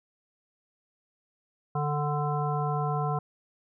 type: harmonic tone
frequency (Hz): 147.6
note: D3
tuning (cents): +9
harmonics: 1 / 3 / 5 / 7 / 9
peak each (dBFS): -28 / -35 / -32 / -34 / -38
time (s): 1.75-3.19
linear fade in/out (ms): 5
effects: none